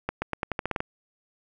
accelerating click train, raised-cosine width 0.5 ms, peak -12 dBFS, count 10, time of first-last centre 0.09-0.804 s, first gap 130 ms, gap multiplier 0.87, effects none

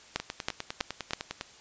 two click trains, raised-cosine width 0.2 ms, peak -10 / -16 dBFS, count 4 / 13, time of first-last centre 0.16-1.134 / 0.2-1.411 s, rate 3.08 / 9.91 Hz, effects white hiss -53 dBFS RMS until 1.6 s + resampled to 16000 Hz

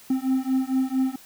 triangle beating tone pair, 260 / 264.4 Hz, C4 / C4, -11 / +18 cents, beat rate 4.4 Hz, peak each -22 dBFS, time 0.1-1.16 s, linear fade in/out 5 ms, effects white hiss -49 dBFS RMS until 1.25 s

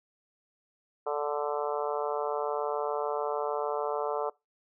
harmonic tone, 146.83 Hz, D3, in tune, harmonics 3 / 4 / 5 / 6 / 7 / 8 / 9, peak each -32 / -34 / -36 / -38 / -39 / -40 / -41 dBFS, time 1.06-4.3 s, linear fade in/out 10 ms, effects noise-tail reverb RT60 0.2 s tail -22 dB re dry

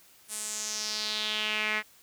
sawtooth tone with band-pass filter sweep, 214 Hz, A3, 48 cents flat, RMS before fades -32 dBFS, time 0.28-1.83 s, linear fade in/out 50 ms, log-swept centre 9500 to 2000 Hz, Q 3.4, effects white hiss -58 dBFS RMS until 2.02 s

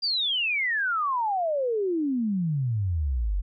sine exponential sweep, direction down, 4854 to 43.86 Hz, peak -23 dBFS, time 0.02-3.42 s, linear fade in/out 20 ms, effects none

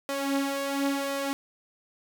sawtooth tone with flanger, 277.2 Hz, C#4, in tune, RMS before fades -29 dBFS, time 0.09-1.33 s, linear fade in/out 0 ms, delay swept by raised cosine 1.6 to 5.4 ms, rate 0.96 Hz, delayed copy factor +0.6, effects none

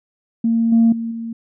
sine tone with level steps, 229 Hz, A#3, 31 cents flat, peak -13 / -8 / -21 / -24 dBFS, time 0.44-1.33 s, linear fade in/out 5 ms, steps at 0.72 / 0.92 / 1.11 s, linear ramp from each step 5 ms, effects tanh soft clip ceiling -6 dBFS

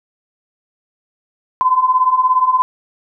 sine beating tone pair, 1008 / 1025 Hz, B5 / C6, +35 / -36 cents, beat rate 17 Hz, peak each -16 / -12 dBFS, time 1.61-2.62 s, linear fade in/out 0 ms, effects none

